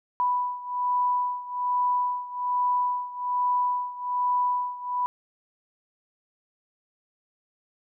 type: beating tone pair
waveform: sine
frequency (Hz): 987.8 / 989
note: B5 / B5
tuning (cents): 0 / +2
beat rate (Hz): 1.2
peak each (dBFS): -25 / -28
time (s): 0.2-5.06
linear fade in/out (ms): 0
effects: none